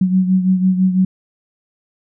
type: beating tone pair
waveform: sine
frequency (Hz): 185.3 / 191.3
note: F#3 / G3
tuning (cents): +3 / -42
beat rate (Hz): 6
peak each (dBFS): -12 / -19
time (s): 0.01-1.05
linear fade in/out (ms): 5
effects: none